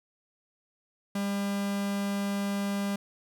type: tone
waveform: 45% pulse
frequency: 200 Hz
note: G3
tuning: 35 cents sharp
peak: -28 dBFS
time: 1.15-2.96 s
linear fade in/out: 5 ms
effects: none